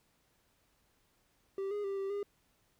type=tone with pitch steps; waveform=triangle; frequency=390 / 412.7 / 393.7 / 390.3 / 405.6 Hz; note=G4 / G#4 / G4 / G4 / G#4; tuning=-9 / -11 / +8 / -8 / -41 cents; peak=-32 dBFS; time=1.58-2.23 s; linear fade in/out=2 ms; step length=130 ms; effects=pink hiss -73 dBFS RMS until 2.79 s